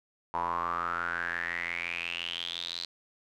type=tone with band-pass filter sweep; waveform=square; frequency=42.88 Hz; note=F1; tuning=31 cents flat; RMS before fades=-34 dBFS; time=0.34-2.85 s; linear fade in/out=0 ms; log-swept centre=940 to 4200 Hz; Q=8.8; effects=none